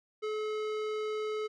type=tone with tanh clipping; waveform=sine; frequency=429.1 Hz; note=A4; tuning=43 cents flat; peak=-34 dBFS; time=0.22-1.48 s; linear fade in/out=20 ms; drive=18 dB; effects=none